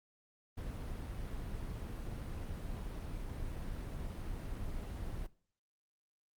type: noise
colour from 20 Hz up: brown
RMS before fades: -41 dBFS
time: 0.57-5.27 s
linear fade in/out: 10 ms
effects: noise-tail reverb RT60 0.5 s tail -21 dB re dry + Opus 32 kbps